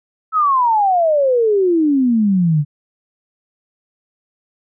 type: exponential sweep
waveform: sine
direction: down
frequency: 1318.5 to 142 Hz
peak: -11 dBFS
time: 0.32-2.65 s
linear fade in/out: 50 ms
effects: none